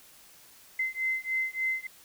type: beating tone pair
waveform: sine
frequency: 2062 / 2065.4 Hz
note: C7 / C7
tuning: -26 / -23 cents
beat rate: 3.4 Hz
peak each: -31 dBFS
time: 0.79-1.87 s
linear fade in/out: 5 ms
effects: white hiss -55 dBFS RMS until 2.04 s